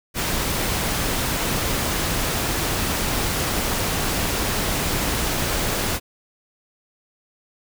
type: noise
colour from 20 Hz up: pink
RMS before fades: -23 dBFS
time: 0.14-6 s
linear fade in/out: 50 ms
effects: none